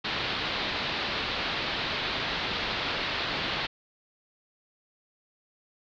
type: low-pass noise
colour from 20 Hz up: white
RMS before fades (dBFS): -31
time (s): 0.04-3.67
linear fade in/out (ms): 10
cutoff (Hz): 4300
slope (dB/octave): 48
effects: none